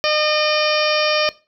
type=harmonic tone with a mistuned harmonic; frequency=608 Hz; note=D#5; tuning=40 cents flat; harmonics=1 / 2 / 3 / 4 / 5 / 6 / 7 / 8 / 9; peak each=-19 / -24 / -26 / -23 / -25 / -31 / -30 / -26 / -27 dBFS; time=0.04-1.29 s; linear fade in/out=0 ms; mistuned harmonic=8; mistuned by=-30 cents; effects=noise-tail reverb RT60 0.3 s tail -18 dB re dry